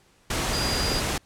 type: tone in noise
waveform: sine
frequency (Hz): 4837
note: D#8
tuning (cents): -50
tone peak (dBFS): -28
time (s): 0.53-1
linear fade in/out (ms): 5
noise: pink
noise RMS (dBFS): -26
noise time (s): 0.3-1.18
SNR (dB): -5
effects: pink hiss -60 dBFS RMS until 1.25 s + low-pass 10000 Hz 12 dB/octave